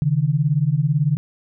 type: beating tone pair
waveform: sine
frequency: 137.3 / 155.3 Hz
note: C#3 / D#3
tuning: -16 / -3 cents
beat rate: 18 Hz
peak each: -19 / -18 dBFS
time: 0.02-1.17 s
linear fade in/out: 0 ms
effects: none